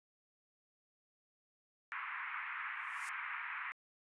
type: band-pass noise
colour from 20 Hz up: white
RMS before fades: -43 dBFS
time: 1.92-3.72 s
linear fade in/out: 0 ms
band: 1000 to 2300 Hz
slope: 48 dB/octave
type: noise with exponential growth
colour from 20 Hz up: violet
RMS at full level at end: -42 dBFS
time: 2.74-3.09 s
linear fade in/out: 0 ms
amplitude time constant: 75 ms
effects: resampled to 22050 Hz